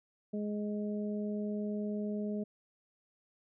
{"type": "harmonic tone", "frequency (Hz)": 208.7, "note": "G#3", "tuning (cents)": 9, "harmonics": [1, 2, 3], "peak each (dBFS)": [-34, -40, -44], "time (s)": [0.33, 2.44], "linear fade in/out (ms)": 10, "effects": []}